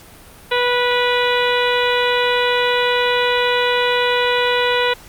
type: harmonic tone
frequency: 490.1 Hz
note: B4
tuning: 13 cents flat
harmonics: 1 / 2 / 3 / 4 / 5 / 6 / 7 / 8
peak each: -18 / -21 / -23 / -24 / -25 / -26 / -26 / -27 dBFS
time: 0.51-4.94 s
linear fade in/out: 10 ms
effects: pink hiss -42 dBFS RMS until 5.08 s + Opus 48 kbps